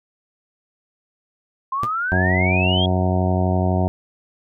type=exponential sweep; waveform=sine; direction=up; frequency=1044 to 3332 Hz; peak=-20 dBFS; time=1.72-2.86 s; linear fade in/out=5 ms
type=tone with exponential decay; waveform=sawtooth; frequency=116.8 Hz; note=A#2; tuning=4 cents sharp; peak=-18 dBFS; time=1.83-1.9 s; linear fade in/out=0 ms; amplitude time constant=15 ms
type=harmonic tone; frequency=92 Hz; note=F#2; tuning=9 cents flat; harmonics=1 / 2 / 3 / 4 / 5 / 6 / 7 / 8 / 9 / 10; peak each=-19 / -22 / -28 / -27 / -37 / -33 / -26 / -27 / -40 / -33 dBFS; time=2.12-3.88 s; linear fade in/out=0 ms
effects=none